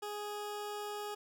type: tone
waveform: 20% pulse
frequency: 415.3 Hz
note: G#4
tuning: in tune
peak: -34 dBFS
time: 0.02-1.15 s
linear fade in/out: 10 ms
effects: none